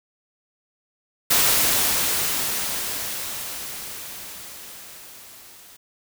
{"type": "noise with level ramp", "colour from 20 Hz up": "white", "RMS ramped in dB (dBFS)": [-17, -47], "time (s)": [1.3, 5.77], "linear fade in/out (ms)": 10, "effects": []}